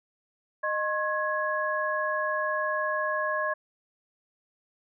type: tone cluster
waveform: sine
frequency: 616 / 1075 / 1671 Hz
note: D#5 / C6 / G#6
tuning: -17 / +47 / +10 cents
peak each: -30 dBFS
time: 0.63-3.54 s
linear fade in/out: 10 ms
effects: none